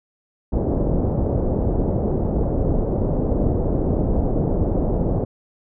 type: low-pass noise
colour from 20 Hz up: pink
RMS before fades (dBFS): -20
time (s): 0.52-5.25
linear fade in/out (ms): 10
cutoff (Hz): 610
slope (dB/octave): 24
effects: none